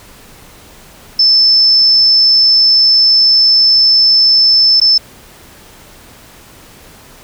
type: tone with dropouts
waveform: sine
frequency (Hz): 5274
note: E8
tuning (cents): 0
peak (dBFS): -5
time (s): 1.19-4.98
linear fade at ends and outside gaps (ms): 5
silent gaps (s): 4.801-4.814
effects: pink hiss -39 dBFS RMS until 7.23 s